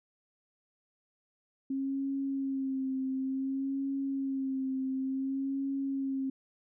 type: tone with vibrato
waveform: sine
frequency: 268.6 Hz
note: C4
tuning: 46 cents sharp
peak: -30 dBFS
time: 1.7-6.3 s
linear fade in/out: 5 ms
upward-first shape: sine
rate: 0.56 Hz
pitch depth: 33 cents each way
effects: none